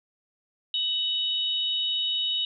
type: tone pair together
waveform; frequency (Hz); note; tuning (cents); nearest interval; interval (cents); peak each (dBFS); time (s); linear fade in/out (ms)
sine; 2981 / 3756; F#7 / A#7; +12 / +12; major third; 400; -27; 0.74-2.45; 2
effects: none